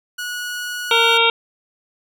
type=tone; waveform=sawtooth; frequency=1461 Hz; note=F#6; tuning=22 cents flat; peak=-21 dBFS; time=0.18-1.18 s; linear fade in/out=10 ms
type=harmonic tone; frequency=460.7 Hz; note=A#4; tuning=20 cents flat; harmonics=1 / 2 / 3 / 5 / 6 / 7 / 8; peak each=-20 / -20 / -20 / -20 / -20 / -20 / -20 dBFS; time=0.91-1.3 s; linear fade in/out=2 ms
effects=none